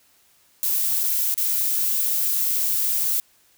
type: noise with dropouts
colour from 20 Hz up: violet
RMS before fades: -22 dBFS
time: 0.63-3.2 s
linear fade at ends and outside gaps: 0 ms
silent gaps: 1.033-1.037 / 1.341-1.377 s
effects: white hiss -59 dBFS RMS until 3.57 s